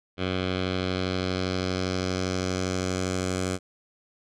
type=tone with low-pass filter sweep; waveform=10% pulse; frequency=92.5 Hz; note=F#2; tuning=in tune; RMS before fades=-28 dBFS; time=0.17-3.59 s; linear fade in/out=50 ms; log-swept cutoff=3300 to 8000 Hz; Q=2.3; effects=none

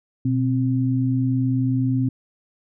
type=tone pair together; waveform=sine; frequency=123.67 / 262.3 Hz; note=B2 / C4; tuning=+3 / +4 cents; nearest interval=octave + minor second; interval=1301 cents; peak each=-20 / -21 dBFS; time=0.25-2.09 s; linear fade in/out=5 ms; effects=none

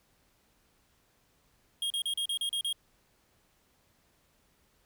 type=tone bursts; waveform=square; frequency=3252 Hz; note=G#7; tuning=37 cents flat; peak=-30 dBFS; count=8; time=1.82-2.728 s; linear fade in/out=2 ms; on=82 ms; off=36 ms; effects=pink hiss -69 dBFS RMS until 4.85 s

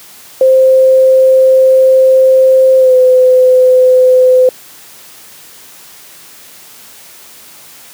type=tone with pitch glide; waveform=sine; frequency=523.3 to 509.9 Hz; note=C5 to C5; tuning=0 to -45 cents; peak=-3 dBFS; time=0.41-4.49 s; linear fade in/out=2 ms; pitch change=-45 cents; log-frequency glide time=2.78-2.94 s; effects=white hiss -36 dBFS RMS until 7.93 s + high-pass 100 Hz 12 dB/octave

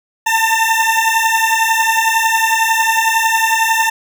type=beating tone pair; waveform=20% pulse; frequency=893 / 904 Hz; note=A5 / A5; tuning=+25 / +47 cents; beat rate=11 Hz; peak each=-10 dBFS; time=0.26-3.9 s; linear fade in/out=10 ms; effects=none

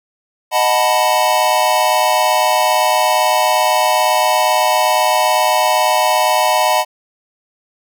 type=chord; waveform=square; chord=B dominant seventh; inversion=first; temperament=equal; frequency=622.3 / 740 / 880 / 987.8 Hz; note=D#5 / F#5 / A5 / B5; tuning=0 / 0 / 0 / 0 cents; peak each=-18 dBFS; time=0.51-6.85 s; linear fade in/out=50 ms; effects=none

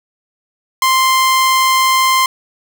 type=tone; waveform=sawtooth; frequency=1046.5 Hz; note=C6; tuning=in tune; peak=-6 dBFS; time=0.82-2.26 s; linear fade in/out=2 ms; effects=none

